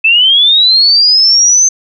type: linear sweep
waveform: sine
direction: up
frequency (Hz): 2594 to 6272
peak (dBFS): -4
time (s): 0.04-1.69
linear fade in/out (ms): 10
effects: none